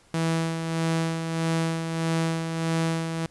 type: tone with tremolo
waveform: sawtooth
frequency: 163.7 Hz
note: E3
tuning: 12 cents flat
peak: -18 dBFS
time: 0.14-3.26 s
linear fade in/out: 2 ms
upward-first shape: sine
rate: 1.6 Hz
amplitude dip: 50%
effects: pink hiss -58 dBFS RMS until 3.3 s + resampled to 24000 Hz